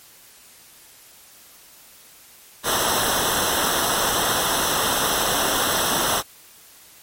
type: noise with comb filter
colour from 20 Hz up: pink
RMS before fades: -21 dBFS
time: 2.63-6.23 s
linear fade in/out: 50 ms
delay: 0.43 ms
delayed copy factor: -0.85
effects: white hiss -48 dBFS RMS until 7.02 s + MP3 64 kbps